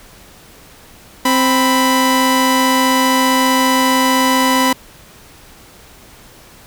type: tone pair together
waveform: sawtooth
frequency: 261.6 / 991.1 Hz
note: C4 / B5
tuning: 0 / +6 cents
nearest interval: octave + major seventh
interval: 2306 cents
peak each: -10 dBFS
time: 1.25-4.73 s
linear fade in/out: 5 ms
effects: pink hiss -42 dBFS RMS until 6.66 s